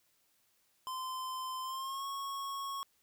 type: tone with pitch glide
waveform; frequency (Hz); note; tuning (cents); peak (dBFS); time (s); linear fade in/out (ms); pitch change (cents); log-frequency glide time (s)
square; 1033 to 1100.8; C6 to C#6; -22 to -12; -38; 0.87-2.83; 0; +110; 1.62-2.06
effects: white hiss -73 dBFS RMS until 3.02 s